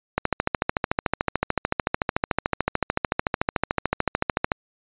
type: click train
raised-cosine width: 0.5 ms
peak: -5 dBFS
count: 60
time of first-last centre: 0.18-4.518 s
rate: 13.6 Hz
effects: resampled to 8000 Hz